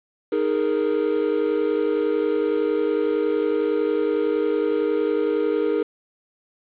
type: chord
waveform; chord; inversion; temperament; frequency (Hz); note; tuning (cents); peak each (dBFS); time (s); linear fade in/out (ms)
triangle; D# suspended fourth; none; equal; 311.1 / 415.3 / 466.2; D#4 / G#4 / A#4; 0 / 0 / 0; -23 / -21 / -21; 0.32-5.83; 5
effects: resampled to 8000 Hz + 7-bit